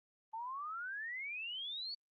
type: exponential sweep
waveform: sine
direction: up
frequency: 870 to 4541 Hz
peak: -40 dBFS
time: 0.33-1.95 s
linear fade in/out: 10 ms
effects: Opus 24 kbps